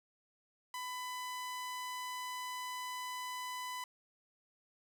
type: tone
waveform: sawtooth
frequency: 1000 Hz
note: B5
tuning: 21 cents sharp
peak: -36 dBFS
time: 0.74-3.84 s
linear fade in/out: 2 ms
effects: 11-bit